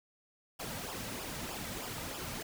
pink noise with flanger, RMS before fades -41 dBFS, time 0.59-2.43 s, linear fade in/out 10 ms, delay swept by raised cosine 0.48 to 2.88 ms, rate 3.2 Hz, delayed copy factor -0.65, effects none

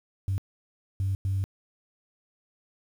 sine tone bursts at uneven times, 96.6 Hz, G2, 25 cents flat, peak -23 dBFS, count 3, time 0.28-0.38 / 1-1.15 / 1.25-1.44 s, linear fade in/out 0 ms, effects tanh soft clip ceiling -21 dBFS + 9-bit

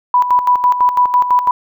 sine tone with tremolo, 987.8 Hz, B5, in tune, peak -7 dBFS, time 0.14-1.51 s, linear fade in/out 2 ms, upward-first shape square, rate 6 Hz, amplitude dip 65%, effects none

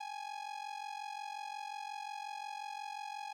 45% pulse ring-modulated tone, 830.6 Hz, G#5, in tune, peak -38 dBFS, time 0-3.33 s, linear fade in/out 10 ms, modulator 22.8 Hz, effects low-pass 6000 Hz 12 dB/octave + 12-bit

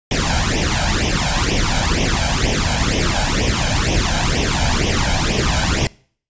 pink noise with flanger, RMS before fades -17 dBFS, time 0.11-5.87 s, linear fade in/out 2 ms, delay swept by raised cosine 0.34 to 1.32 ms, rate 2.1 Hz, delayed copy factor +0.8, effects noise-tail reverb RT60 0.5 s tail -24 dB re dry + resampled to 16000 Hz

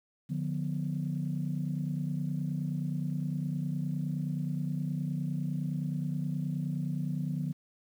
sine chord, B diminished, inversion first, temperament just, 148.16 / 177.8 / 246.9 Hz, D3 / F3 / B3, +16 / +31 / 0 cents, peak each -32 / -34 / -38 dBFS, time 0.29-7.53 s, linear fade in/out 20 ms, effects tanh soft clip ceiling -22 dBFS + 10-bit

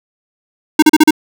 square tone bursts, 308.6 Hz, D#4, 14 cents flat, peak -3 dBFS, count 5, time 0.79-1.108 s, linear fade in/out 5 ms, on 34 ms, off 37 ms, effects none

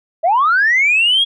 sine linear sweep, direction up, 616 to 3342 Hz, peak -9 dBFS, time 0.23-1.25 s, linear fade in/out 20 ms, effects tanh soft clip ceiling -6 dBFS

